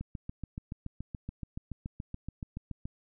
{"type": "click train", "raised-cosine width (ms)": 5, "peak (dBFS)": -25, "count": 21, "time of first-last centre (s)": [0.01, 2.855], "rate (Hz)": 7.03, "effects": []}